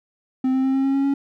triangle tone with pitch steps, 259.9 / 262.8 / 265.7 / 268.6 / 271.6 / 274.6 / 277.6 Hz, C4 / C4 / C4 / C4 / C#4 / C#4 / C#4, -11 / +8 / +27 / +46 / -35 / -16 / +3 cents, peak -15 dBFS, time 0.44-1.14 s, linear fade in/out 5 ms, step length 100 ms, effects none

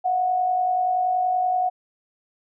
sine tone pair together, 683.5 / 734 Hz, F5 / F#5, -37 / -14 cents, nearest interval minor second, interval 123 cents, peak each -31 / -19 dBFS, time 0.04-1.7 s, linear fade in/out 20 ms, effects none

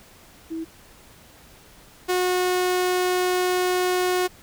sine / sawtooth tone pair in turn, 325.2 / 363.7 Hz, E4 / F#4, -23 / -30 cents, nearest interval major second, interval 193 cents, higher second, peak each -27 / -16 dBFS, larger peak second, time 0.5-0.65 / 2.08-4.28 s, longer second, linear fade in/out 20 ms, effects pink hiss -50 dBFS RMS until 4.42 s

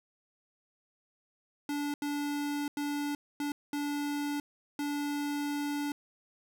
square tone bursts at uneven times, 290 Hz, D4, 22 cents flat, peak -32 dBFS, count 6, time 1.69-1.94 / 2.02-2.68 / 2.77-3.15 / 3.4-3.52 / 3.73-4.4 / 4.79-5.92 s, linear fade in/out 2 ms, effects none

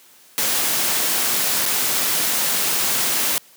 white noise with dropouts, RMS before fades -20 dBFS, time 0.38-3.38 s, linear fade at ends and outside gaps 0 ms, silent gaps 1.655-1.661 s, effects white hiss -50 dBFS RMS until 3.56 s + high-pass 150 Hz 12 dB/octave

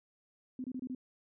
sine tone bursts, 255.4 Hz, C4, 42 cents flat, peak -36 dBFS, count 5, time 0.59-0.949 s, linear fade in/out 2 ms, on 51 ms, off 26 ms, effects none

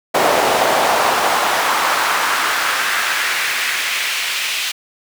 brown noise with high-pass filter sweep, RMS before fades -17 dBFS, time 0.14-4.72 s, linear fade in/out 10 ms, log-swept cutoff 590 to 2800 Hz, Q 1.6, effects none

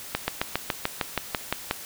slowing click train, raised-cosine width 0.3 ms, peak -7 dBFS, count 11, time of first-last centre 0.15-1.711 s, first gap 130 ms, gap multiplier 1.04, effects white hiss -40 dBFS RMS until 1.85 s

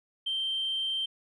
sine tone, 3136 Hz, G7, in tune, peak -27 dBFS, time 0.26-1.06 s, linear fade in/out 10 ms, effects tanh soft clip ceiling -24 dBFS

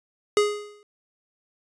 square tone with exponential decay, 415.3 Hz, G#4, in tune, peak -15 dBFS, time 0.37-0.83 s, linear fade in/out 1 ms, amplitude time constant 100 ms, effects resampled to 22050 Hz

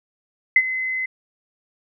sine tone with ADSR envelope, 2043 Hz, C7, 42 cents flat, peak -8 dBFS, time 0.56-1.06 s, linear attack 3 ms, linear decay 53 ms, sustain -14 dB, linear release 7 ms, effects none

